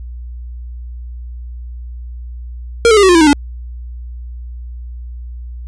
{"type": "tone with pitch steps", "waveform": "square", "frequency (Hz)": [466.2, 435, 405.9, 378.7, 353.3, 329.7, 307.6, 287], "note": ["A#4", "A4", "G#4", "F#4", "F4", "E4", "D#4", "D4"], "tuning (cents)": [0, -20, -40, 40, 20, 0, -20, -40], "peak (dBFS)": -6, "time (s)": [2.85, 3.33], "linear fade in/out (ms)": 0, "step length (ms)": 60, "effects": ["added 60 Hz sine -25 dBFS peak until 5.67 s", "resampled to 22050 Hz"]}